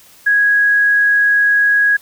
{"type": "tone", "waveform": "sine", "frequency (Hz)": 1658, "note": "G#6", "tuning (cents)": -3, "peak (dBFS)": -9, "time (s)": [0.26, 1.97], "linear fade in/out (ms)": 10, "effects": ["white hiss -45 dBFS RMS until 2.01 s"]}